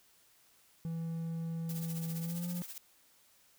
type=tone with pitch glide; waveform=triangle; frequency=164.81 to 175.62 Hz; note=E3 to F3; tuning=0 to +10 cents; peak=-33 dBFS; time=0.85-2.62 s; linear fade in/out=0 ms; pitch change=+110 cents; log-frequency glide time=2.19-2.48 s
type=noise with tremolo; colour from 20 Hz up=blue; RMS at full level=-43 dBFS; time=1.69-2.78 s; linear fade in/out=2 ms; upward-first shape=triangle; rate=15 Hz; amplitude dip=75%
effects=white hiss -66 dBFS RMS until 3.58 s